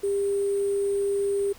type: tone with sample-and-hold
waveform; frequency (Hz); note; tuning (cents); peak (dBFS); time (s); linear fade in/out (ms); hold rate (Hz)
sine; 400; G4; +35; -22; 0.03-1.53; 10; 8820
effects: pink hiss -50 dBFS RMS until 1.58 s